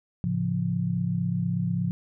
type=chord; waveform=sine; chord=A augmented; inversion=none; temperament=equal; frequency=110 / 138.59 / 174.61 Hz; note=A2 / C#3 / E#3; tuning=0 / 0 / 0 cents; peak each=-30 / -30 / -26 dBFS; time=0.24-1.91 s; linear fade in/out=0 ms; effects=none